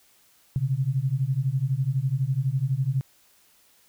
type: beating tone pair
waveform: sine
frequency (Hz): 127.4 / 139.4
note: C3 / C#3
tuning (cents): -46 / +10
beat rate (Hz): 12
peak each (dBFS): -25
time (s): 0.56-3.01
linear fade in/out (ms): 0
effects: white hiss -60 dBFS RMS until 3.88 s